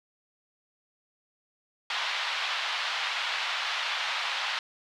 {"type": "band-pass noise", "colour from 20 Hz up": "white", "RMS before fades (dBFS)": -31, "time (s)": [1.9, 4.59], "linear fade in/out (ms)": 2, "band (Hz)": [770, 3800], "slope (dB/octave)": 24, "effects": []}